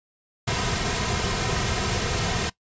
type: noise with comb filter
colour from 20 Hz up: pink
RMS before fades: -25 dBFS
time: 0.47-2.5 s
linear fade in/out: 10 ms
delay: 3.5 ms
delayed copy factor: -0.6
effects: noise-tail reverb RT60 0.1 s tail -19 dB re dry + resampled to 16000 Hz